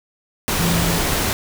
sine tone in noise, 169.1 Hz, E3, 44 cents sharp, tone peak -19 dBFS, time 0.6-0.98 s, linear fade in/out 0 ms, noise pink, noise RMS -20 dBFS, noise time 0.48-1.33 s, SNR -2 dB, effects none

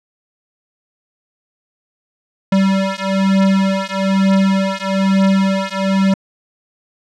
square beating tone pair, 192.8 / 193.9 Hz, G3 / G3, -28 / -19 cents, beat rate 1.1 Hz, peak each -16 dBFS, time 2.52-6.14 s, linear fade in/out 5 ms, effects low-pass 5000 Hz 12 dB/octave

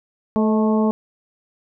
harmonic tone with a mistuned harmonic, 217.9 Hz, A3, 17 cents flat, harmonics 1 / 2 / 3 / 4 / 5, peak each -16 / -22 / -26 / -28 / -30 dBFS, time 0.36-0.91 s, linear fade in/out 0 ms, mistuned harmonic 3, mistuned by -39 cents, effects none

